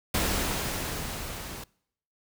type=noise with level ramp; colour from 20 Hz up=pink; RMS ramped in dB=-26 to -40 dBFS; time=0.14-1.64 s; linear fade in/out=5 ms; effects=noise-tail reverb RT60 0.7 s tail -25 dB re dry